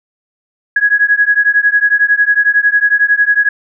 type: beating tone pair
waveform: sine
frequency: 1661.2 / 1672.2 Hz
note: G#6 / G#6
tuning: 0 / +11 cents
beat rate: 11 Hz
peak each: -11 dBFS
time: 0.76-3.49 s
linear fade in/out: 5 ms
effects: none